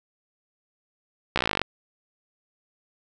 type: slowing click train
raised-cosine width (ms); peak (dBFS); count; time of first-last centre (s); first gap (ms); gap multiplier
0.3; -6; 15; 1.36-1.616; 15; 1.03
effects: none